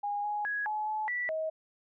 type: tone with pitch steps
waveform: sine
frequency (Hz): 819 / 833 / 1666 / 852 / 860 / 1960 / 634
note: G#5 / G#5 / G#6 / G#5 / A5 / B6 / D#5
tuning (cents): -24 / +5 / +5 / +44 / -40 / -14 / +32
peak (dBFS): -30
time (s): 0.03-1.5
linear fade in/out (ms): 10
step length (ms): 210
effects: none